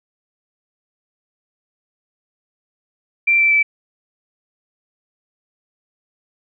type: tone with pitch steps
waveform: sine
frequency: 2355 / 2335 / 2315 Hz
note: D7 / D7 / D7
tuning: +4 / -11 / -25 cents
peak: -11 dBFS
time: 3.27-3.63 s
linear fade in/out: 10 ms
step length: 120 ms
effects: none